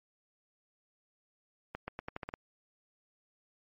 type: accelerating click train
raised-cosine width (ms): 0.5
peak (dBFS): -23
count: 8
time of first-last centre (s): 1.75-2.339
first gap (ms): 130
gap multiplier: 0.85
effects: MP3 32 kbps